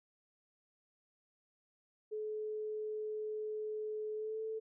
sine tone with pitch glide, 428.9 to 440.4 Hz, A4 to A4, -44 to +2 cents, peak -37 dBFS, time 2.11-4.6 s, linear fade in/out 20 ms, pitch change +46 cents, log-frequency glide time 4.15-4.41 s, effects none

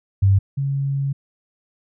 sine tone pair in turn, 97.7 / 138.45 Hz, G2 / C#3, -5 / -2 cents, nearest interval tritone, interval 603 cents, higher second, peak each -11 / -19 dBFS, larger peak first, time 0.22-0.39 / 0.57-1.13 s, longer second, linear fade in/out 10 ms, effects none

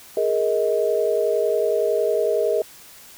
sine chord, Ab suspended second, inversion none, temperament equal with one note detuned, 415.3 / 466.2 / 630.9 Hz, Ab4 / Bb4 / Eb5, 0 / 0 / +24 cents, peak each -22 dBFS, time 0.17-2.62 s, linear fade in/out 2 ms, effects white hiss -45 dBFS RMS until 3.17 s

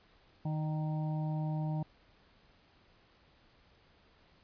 harmonic tone with a mistuned harmonic, 155 Hz, D#3, 6 cents flat, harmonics 1 / 2 / 4 / 5 / 6, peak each -32 / -44 / -47 / -47 / -50 dBFS, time 0.45-1.83 s, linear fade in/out 5 ms, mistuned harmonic 4, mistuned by -20 cents, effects pink hiss -65 dBFS RMS until 4.43 s + resampled to 11025 Hz

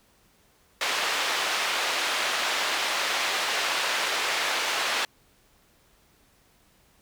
white band-pass noise, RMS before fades -27 dBFS, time 0.81-5.05 s, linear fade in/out 2 ms, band 530 to 3400 Hz, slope 12 dB/octave, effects pink hiss -62 dBFS RMS until 7.01 s

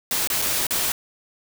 white noise with dropouts, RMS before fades -23 dBFS, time 0.11-0.92 s, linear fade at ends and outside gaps 1 ms, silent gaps 0.274-0.301 / 0.418-0.422 / 0.668-0.707 s, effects none

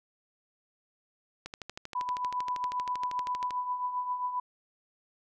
click train, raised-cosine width 0.2 ms, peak -22 dBFS, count 27, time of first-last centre 1.46-3.507 s, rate 12.7 Hz
sine tone with tremolo, 994 Hz, B5, 11 cents sharp, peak -27 dBFS, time 1.95-4.4 s, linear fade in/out 5 ms, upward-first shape triangle, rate 7.5 Hz, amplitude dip 65%
effects none

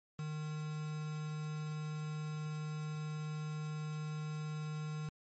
triangle tone with quantisation, 153.1 Hz, D#3, 28 cents flat, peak -36 dBFS, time 0.19-5.09 s, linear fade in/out 2 ms, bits 8, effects MP3 32 kbps

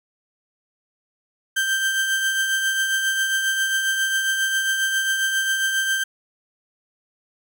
35% pulse tone with tremolo, 1568 Hz, G6, in tune, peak -16 dBFS, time 1.56-6.04 s, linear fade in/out 10 ms, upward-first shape triangle, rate 7.4 Hz, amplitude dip 45%, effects none

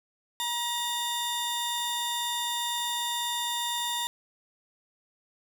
sawtooth tone pair together, 953 / 3611 Hz, A#5 / A7, +38 / +44 cents, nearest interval octave + major seventh, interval 2306 cents, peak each -28 dBFS, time 0.4-4.07 s, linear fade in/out 0 ms, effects 10-bit

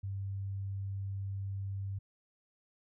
sine tone, 98 Hz, G2, in tune, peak -35 dBFS, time 0.03-1.99 s, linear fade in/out 10 ms, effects none

